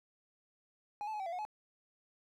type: tone with pitch steps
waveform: triangle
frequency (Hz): 829 / 872 / 844 / 768 / 677 / 725 / 850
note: G#5 / A5 / G#5 / G5 / E5 / F#5 / G#5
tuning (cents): -3 / -16 / +28 / -36 / +46 / -35 / +40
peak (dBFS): -35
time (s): 1.01-1.451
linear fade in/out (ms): 0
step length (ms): 63
effects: none